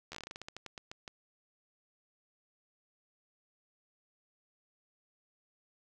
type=slowing click train; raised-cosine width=0.2 ms; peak=-26 dBFS; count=17; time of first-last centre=0.12-1.078 s; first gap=12 ms; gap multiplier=1.19; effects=none